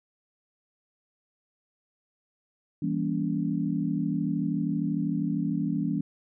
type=chord; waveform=sine; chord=E diminished seventh; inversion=none; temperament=just; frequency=164.81 / 197.78 / 237.3 / 284.8 Hz; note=E3 / G3 / Bb3 / Db4; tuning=0 / +16 / +31 / +47 cents; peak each=-30 / -31 / -32 / -30 dBFS; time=2.82-6.01 s; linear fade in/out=5 ms; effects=none